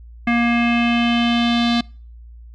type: tone with low-pass filter sweep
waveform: square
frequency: 236.2 Hz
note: A#3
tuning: 23 cents sharp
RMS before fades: -17 dBFS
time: 0.27-1.81 s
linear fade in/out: 5 ms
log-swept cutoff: 2200 to 3900 Hz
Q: 4.3
effects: noise-tail reverb RT60 0.4 s tail -25 dB re dry + added 58 Hz sine -37 dBFS peak until 2.54 s